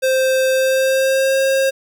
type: tone with pitch glide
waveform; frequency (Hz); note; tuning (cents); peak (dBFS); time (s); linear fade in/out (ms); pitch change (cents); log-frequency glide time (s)
square; 523.3 to 536.8; C5 to C5; 0 to +44; -14; 0.02-1.71; 20; +44; 0.52-1.39
effects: none